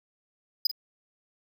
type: tone with echo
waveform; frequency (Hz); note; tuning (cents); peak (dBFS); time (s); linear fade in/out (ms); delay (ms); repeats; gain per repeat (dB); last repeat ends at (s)
square; 4978; D#8; 0; -20; 0.65-0.67; 5; 44; 1; -11; 0.714
effects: 9-bit

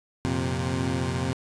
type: chord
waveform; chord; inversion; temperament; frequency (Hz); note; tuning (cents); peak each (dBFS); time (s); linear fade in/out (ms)
20% pulse; F suspended fourth; none; equal with one note detuned; 87.81 / 116.54 / 130.81; F2 / Bb2 / C3; +10 / 0 / 0; -25 / -27 / -23; 0.25-1.33; 0
effects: resampled to 22050 Hz

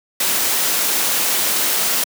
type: noise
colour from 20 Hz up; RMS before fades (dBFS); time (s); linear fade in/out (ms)
white; -18; 0.2-2.04; 5
effects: high-pass 200 Hz 12 dB/octave

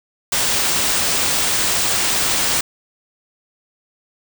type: band-stop noise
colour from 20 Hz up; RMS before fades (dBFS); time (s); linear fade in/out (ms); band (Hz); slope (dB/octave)
white; -18; 0.32-2.61; 5; 10000 to 15000; 96
effects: none

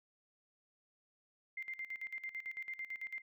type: tone with tremolo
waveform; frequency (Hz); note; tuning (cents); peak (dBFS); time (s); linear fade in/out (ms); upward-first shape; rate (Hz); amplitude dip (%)
sine; 2093; C7; 0; -39; 1.57-3.22; 5; square; 9; 80
effects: none

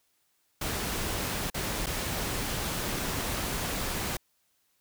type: noise with dropouts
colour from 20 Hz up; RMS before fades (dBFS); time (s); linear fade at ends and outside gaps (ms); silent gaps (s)
pink; -32; 0.61-4.17; 5; 1.501-1.543 / 1.861-1.867
effects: white hiss -72 dBFS RMS until 4.8 s

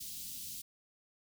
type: band-stop noise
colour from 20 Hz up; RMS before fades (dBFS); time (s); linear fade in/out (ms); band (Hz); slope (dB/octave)
white; -44; 0-0.62; 10; 240 to 3300; 24
effects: none

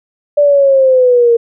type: linear sweep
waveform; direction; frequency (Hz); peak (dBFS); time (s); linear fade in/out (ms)
sine; down; 587.3 to 461.6; -5; 0.37-1.37; 10
effects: none

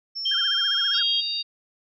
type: tone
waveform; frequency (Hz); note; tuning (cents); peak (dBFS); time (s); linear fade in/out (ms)
sine; 5400; E8; +41; -28; 0.15-1; 20
type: tone with pitch glide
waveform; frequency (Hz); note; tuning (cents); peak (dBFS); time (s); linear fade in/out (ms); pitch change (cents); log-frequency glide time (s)
sine; 3161 to 3239; G7 to G#7; +14 to -44; -21; 0.25-1.21; 10; +42; 0.45-0.86
type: tone with vibrato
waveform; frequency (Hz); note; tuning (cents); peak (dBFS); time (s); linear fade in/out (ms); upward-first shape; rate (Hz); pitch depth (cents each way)
sine; 1517; F#6; +43; -30; 0.31-1.03; 5; sine; 15; 180
type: harmonic tone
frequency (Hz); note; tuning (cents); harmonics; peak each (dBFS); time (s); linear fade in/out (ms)
932.3; A#5; 0; 3 / 4 / 5; -35 / -28 / -28; 0.93-1.43; 20
effects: none

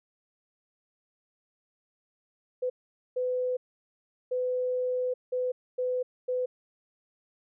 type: tone bursts at uneven times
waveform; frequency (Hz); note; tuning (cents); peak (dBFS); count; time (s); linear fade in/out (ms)
sine; 503; B4; +32; -26; 6; 2.62-2.7 / 3.16-3.57 / 4.31-5.14 / 5.32-5.52 / 5.78-6.03 / 6.28-6.46; 10
effects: none

